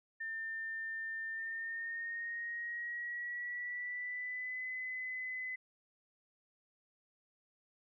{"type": "tone with pitch glide", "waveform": "sine", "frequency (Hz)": [1800, 2020], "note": ["A6", "B6"], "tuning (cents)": [39, 39], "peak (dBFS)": -38, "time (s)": [0.2, 5.56], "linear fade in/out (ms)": 10, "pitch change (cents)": 200, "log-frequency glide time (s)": [1.32, 4.66], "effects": []}